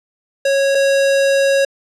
square tone pair in turn, 550 / 550 Hz, C#5 / C#5, -14 / -14 cents, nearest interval unison, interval 0 cents, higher neither, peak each -13 / -12 dBFS, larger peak second, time 0.45-0.75 / 0.75-1.65 s, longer second, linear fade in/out 5 ms, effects low-pass 8000 Hz 12 dB/octave

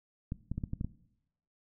clicks, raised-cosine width 5 ms, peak -22 dBFS, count 7, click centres 0.321 / 0.516 / 0.58 / 0.638 / 0.734 / 0.811 / 0.846 s, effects noise-tail reverb RT60 0.8 s tail -18 dB re dry

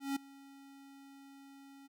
square tone with ADSR envelope, 275.7 Hz, C#4, 9 cents flat, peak -32 dBFS, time 0-1.88 s, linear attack 160 ms, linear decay 8 ms, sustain -22 dB, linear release 22 ms, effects none

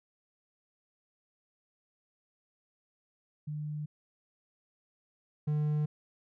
sine / triangle tone pair in turn, 150.1 / 150.1 Hz, D3 / D3, +38 / +38 cents, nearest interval unison, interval 0 cents, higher neither, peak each -34 / -25 dBFS, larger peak second, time 3.47-3.86 / 5.47-5.86 s, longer neither, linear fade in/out 10 ms, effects none

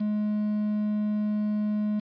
triangle tone with quantisation, 210.5 Hz, G#3, 24 cents sharp, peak -22 dBFS, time 0-2 s, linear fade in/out 10 ms, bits 8, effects resampled to 11025 Hz

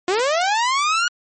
sawtooth linear sweep, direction up, 346.1 to 1455 Hz, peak -13 dBFS, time 0.08-1.08 s, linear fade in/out 2 ms, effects MP3 32 kbps

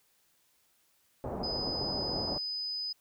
white low-pass noise, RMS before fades -37 dBFS, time 1.24-2.38 s, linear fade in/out 0 ms, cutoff 770 Hz, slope 24 dB/octave
sine tone, 5000 Hz, D#8, 8 cents sharp, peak -33 dBFS, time 1.43-2.93 s, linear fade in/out 10 ms
effects white hiss -70 dBFS RMS until 3 s

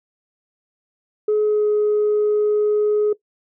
sine tone with pitch glide, 424.2 to 420.3 Hz, G#4 to G#4, +37 to +21 cents, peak -13 dBFS, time 1.28-3.13 s, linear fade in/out 5 ms, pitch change -16 cents, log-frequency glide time 1.43-1.67 s, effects noise-tail reverb RT60 0.1 s tail -19 dB re dry + tanh soft clip ceiling -12 dBFS

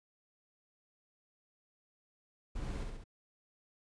brown noise with echo, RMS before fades -40 dBFS, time 2.55-2.84 s, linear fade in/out 10 ms, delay 67 ms, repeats 3, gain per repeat -3 dB, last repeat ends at 3.041 s, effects resampled to 22050 Hz

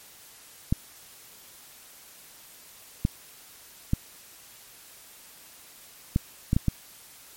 clicks, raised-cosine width 5 ms, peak -9 dBFS, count 7, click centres 0.725 / 3.051 / 3.934 / 6.161 / 6.531 / 6.565 / 6.683 s, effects white hiss -50 dBFS RMS until 7.36 s + MP3 64 kbps

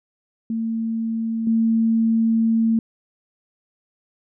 sine tone with level steps, 225.8 Hz, A3, 45 cents sharp, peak -21 / -15 dBFS, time 0.5-2.79 s, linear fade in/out 2 ms, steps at 1.47 s, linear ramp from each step 2 ms, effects none

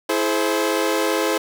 sawtooth chord, E augmented, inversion none, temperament equal with one note detuned, 329.6 / 425 / 523.3 Hz, E4 / G#4 / B#4, 0 / +40 / 0 cents, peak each -19 dBFS, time 0.09-1.38 s, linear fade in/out 5 ms, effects none

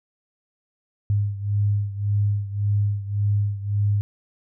sine beating tone pair, 101.8 / 103.6 Hz, G#2 / G#2, -34 / -4 cents, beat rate 1.8 Hz, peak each -21 / -25 dBFS, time 1.1-4.01 s, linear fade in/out 0 ms, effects none

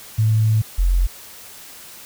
sine tone pair in turn, 109.6 / 44.38 Hz, A2 / F1, -6 / +29 cents, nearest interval octave + major third, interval 1565 cents, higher first, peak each -13 dBFS, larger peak neither, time 0.18-0.62 / 0.78-1.07 s, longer first, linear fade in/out 10 ms, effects white hiss -40 dBFS RMS until 2.05 s

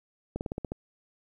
slowing click train, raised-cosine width 2 ms, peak -19 dBFS, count 7, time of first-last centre 0.36-0.719 s, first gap 49 ms, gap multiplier 1.08, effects 10-bit

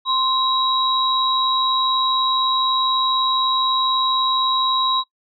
sine tone pair together, 1046.5 / 3856 Hz, C6 / B7, 0 / -42 cents, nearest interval octave + major seventh, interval 2258 cents, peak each -19 dBFS, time 0.05-5.04 s, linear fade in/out 50 ms, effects noise-tail reverb RT60 0.1 s tail -20 dB re dry

